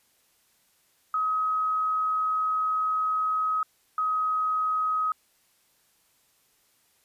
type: tone pair in turn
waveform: sine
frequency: 1269 / 1264.2 Hz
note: D#6 / D#6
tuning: +34 / +27 cents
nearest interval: unison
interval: 7 cents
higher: first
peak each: -23 dBFS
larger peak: neither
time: 1.14-3.63 / 3.98-5.12 s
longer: first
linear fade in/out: 2 ms
effects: white hiss -66 dBFS RMS until 7.04 s + resampled to 32000 Hz